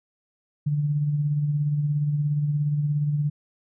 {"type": "tone with tremolo", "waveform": "sine", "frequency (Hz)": 147.2, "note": "D3", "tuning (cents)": 4, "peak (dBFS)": -19, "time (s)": [0.66, 3.3], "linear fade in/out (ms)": 10, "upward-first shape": "sine", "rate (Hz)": 17, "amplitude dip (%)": 40, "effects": []}